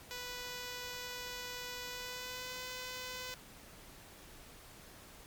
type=tone with pitch glide; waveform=5% pulse; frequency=493.9 to 504.6 Hz; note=B4 to B4; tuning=0 to +37 cents; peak=-30 dBFS; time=0.11-3.34 s; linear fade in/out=0 ms; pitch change=+37 cents; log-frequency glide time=1.89-2.55 s; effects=pink hiss -55 dBFS RMS until 5.26 s + MP3 96 kbps